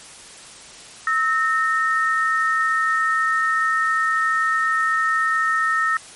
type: tone pair together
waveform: sine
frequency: 1300 / 1834.5 Hz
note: E6 / A#6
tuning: -24 / -28 cents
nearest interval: tritone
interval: 596 cents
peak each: -19 / -20 dBFS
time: 1.07-5.97 s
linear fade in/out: 2 ms
effects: white hiss -41 dBFS RMS until 6.15 s + MP3 48 kbps